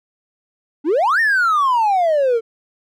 triangle exponential two-way sweep, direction up then down, 274.1 to 1864.7 to 441.3 Hz, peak -10 dBFS, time 0.84-2.41 s, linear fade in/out 50 ms, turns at 1.2 s, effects tanh soft clip ceiling -8 dBFS

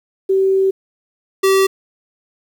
sine / square tone pair in turn, 384.6 / 386 Hz, G4 / G4, -33 / -27 cents, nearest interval unison, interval 6 cents, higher second, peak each -11 dBFS, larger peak neither, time 0.29-0.71 / 1.43-1.67 s, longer first, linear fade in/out 10 ms, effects 8-bit

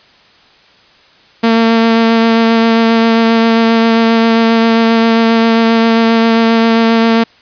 sawtooth tone with vibrato, 227.6 Hz, A#3, 41 cents flat, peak -3 dBFS, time 1.43-7.24 s, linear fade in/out 10 ms, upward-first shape sine, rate 7.5 Hz, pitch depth 13 cents each way, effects white hiss -45 dBFS RMS until 7.41 s + resampled to 11025 Hz

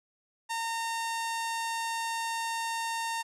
sawtooth tone with low-pass filter, 915 Hz, A#5, 32 cents flat, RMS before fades -33 dBFS, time 0.49-3.23 s, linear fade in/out 20 ms, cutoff 9900 Hz, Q 1.2, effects none

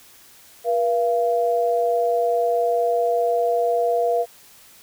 sine tone pair together, 480.4 / 685 Hz, B4 / F5, -48 / -34 cents, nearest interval tritone, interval 614 cents, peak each -20 dBFS, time 0.64-4.26 s, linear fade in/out 50 ms, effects white hiss -49 dBFS RMS until 4.82 s

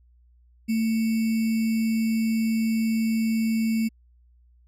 sine tone with sample-and-hold, 223.5 Hz, A3, 27 cents sharp, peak -20 dBFS, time 0.68-3.89 s, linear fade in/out 20 ms, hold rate 2450 Hz, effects added 60 Hz sine -54 dBFS peak until 4.67 s + MP3 64 kbps

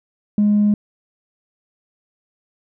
triangle tone with tanh clipping, 207.7 Hz, G#3, in tune, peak -12 dBFS, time 0.38-0.74 s, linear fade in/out 2 ms, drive 5 dB, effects none

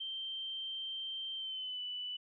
sine tone with pitch glide, 3136 to 2979 Hz, G7 to F#7, 0 to +11 cents, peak -38 dBFS, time 0-2.17 s, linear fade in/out 10 ms, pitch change -89 cents, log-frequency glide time 1.36-1.81 s, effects none

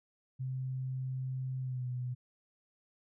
sine tone with pitch glide, 130.2 to 124.9 Hz, C3 to B2, -8 to +20 cents, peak -34 dBFS, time 0.39-2.15 s, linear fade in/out 20 ms, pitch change -72 cents, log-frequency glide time 1.6-1.87 s, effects none

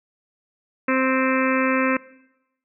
harmonic tone, 261.6 Hz, C4, in tune, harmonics 1 / 2 / 4 / 5 / 6 / 7 / 8 / 9 / 10, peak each -21 / -24 / -27 / -28 / -29 / -29 / -30 / -31 / -31 dBFS, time 0.88-1.97 s, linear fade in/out 5 ms, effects noise-tail reverb RT60 0.9 s tail -21 dB re dry

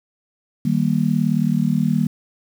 sine chord, Eb major, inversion none, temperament just, 155.56 / 194.45 / 233.3 Hz, Eb3 / G3 / Bb3, 0 / -14 / +2 cents, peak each -20 dBFS, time 0.65-2.07 s, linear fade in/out 5 ms, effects 7-bit

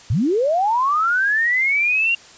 sine linear sweep, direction up, 84.2 to 2794 Hz, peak -15 dBFS, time 0.1-2.15 s, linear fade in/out 5 ms, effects white hiss -44 dBFS RMS until 2.37 s + resampled to 16000 Hz

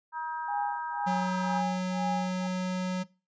harmonic tone, 317.6 Hz, D#4, 36 cents sharp, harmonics 3 / 4 / 5, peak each -32 / -41 / -41 dBFS, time 0.12-1.63 s, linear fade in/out 50 ms
sine tone with tremolo, 819 Hz, G#5, 24 cents flat, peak -28 dBFS, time 0.48-2.47 s, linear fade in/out 5 ms, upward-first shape sine, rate 2 Hz, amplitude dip 100%
square tone, 184.1 Hz, F#3, 8 cents flat, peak -29 dBFS, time 1.06-3.04 s, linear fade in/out 20 ms
effects noise-tail reverb RT60 0.3 s tail -20 dB re dry + resampled to 16000 Hz

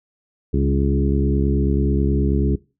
harmonic tone with a mistuned harmonic, 69.3 Hz, C#2, in tune, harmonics 1 / 2 / 3 / 4 / 5 / 6, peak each -19 / -22 / -24 / -25 / -26 / -27 dBFS, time 0.53-2.56 s, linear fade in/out 10 ms, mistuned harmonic 3, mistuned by -28 cents, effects noise-tail reverb RT60 0.3 s tail -21 dB re dry

